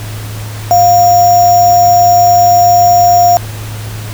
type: tone with sample-and-hold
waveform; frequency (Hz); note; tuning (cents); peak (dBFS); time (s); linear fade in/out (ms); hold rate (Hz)
sine; 705; F5; +16; -3; 0.71-3.37; 0; 6300
effects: added 107 Hz sine -20 dBFS peak until 4.13 s + pink hiss -28 dBFS RMS until 4.13 s